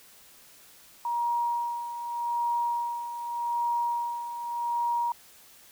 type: tone with tremolo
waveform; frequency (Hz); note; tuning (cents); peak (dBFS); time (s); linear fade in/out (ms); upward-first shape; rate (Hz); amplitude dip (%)
sine; 948; A#5; +29; -24; 1.05-5.12; 2; sine; 0.84; 65
effects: white hiss -54 dBFS RMS until 5.71 s